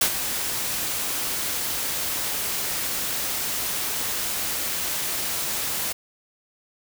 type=noise with ADSR envelope; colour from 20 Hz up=white; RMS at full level=-18 dBFS; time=0.01-5.93 s; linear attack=5 ms; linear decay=78 ms; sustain=-9 dB; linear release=12 ms; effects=none